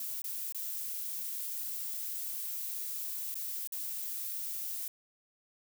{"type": "noise with dropouts", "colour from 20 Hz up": "violet", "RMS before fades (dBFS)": -38, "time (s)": [0, 4.88], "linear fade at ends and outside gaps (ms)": 2, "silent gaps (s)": [[0.219, 0.241], [0.524, 0.546], [3.344, 3.354], [3.674, 3.722]], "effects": []}